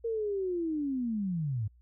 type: linear sweep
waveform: sine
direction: down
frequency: 466.2 to 98.1 Hz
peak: -29 dBFS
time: 0.04-1.68 s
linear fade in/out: 10 ms
effects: added 60 Hz sine -57 dBFS peak until 1.81 s